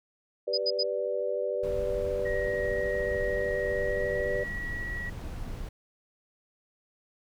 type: chord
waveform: sine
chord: G major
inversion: none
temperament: equal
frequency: 392 / 493.9 / 587.3 Hz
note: G4 / B4 / D5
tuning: 0 / 0 / 0 cents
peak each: -34 / -31 / -31 dBFS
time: 0.47-4.44 s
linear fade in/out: 10 ms
type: tone bursts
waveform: sine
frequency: 4978 Hz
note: D#8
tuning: in tune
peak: -25 dBFS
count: 3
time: 0.53-0.834 s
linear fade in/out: 10 ms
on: 48 ms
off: 80 ms
type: noise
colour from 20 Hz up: brown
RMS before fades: -37 dBFS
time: 1.63-5.69 s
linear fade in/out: 5 ms
type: tone with pitch glide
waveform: sine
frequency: 1891 to 1922.9 Hz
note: A#6 to B6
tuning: +24 to -47 cents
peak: -34 dBFS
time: 2.25-5.1 s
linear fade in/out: 10 ms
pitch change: +29 cents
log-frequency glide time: 3.7-4.3 s
effects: none